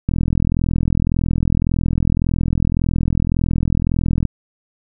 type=click train; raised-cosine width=5 ms; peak=-5 dBFS; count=175; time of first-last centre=0.09-4.253 s; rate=41.8 Hz; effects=none